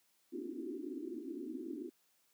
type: band-pass noise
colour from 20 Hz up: white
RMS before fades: -43 dBFS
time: 0.32-1.9 s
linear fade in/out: 20 ms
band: 240 to 380 Hz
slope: 96 dB/octave
effects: white hiss -74 dBFS RMS until 2.33 s + high-pass 150 Hz 12 dB/octave